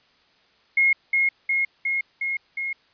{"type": "tone with echo", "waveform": "sine", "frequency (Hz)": 2155, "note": "C#7", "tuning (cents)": -49, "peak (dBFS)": -15, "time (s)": [0.77, 0.93], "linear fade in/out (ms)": 5, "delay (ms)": 360, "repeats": 5, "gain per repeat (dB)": -2, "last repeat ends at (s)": 2.73, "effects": ["white hiss -60 dBFS RMS until 2.93 s", "resampled to 11025 Hz"]}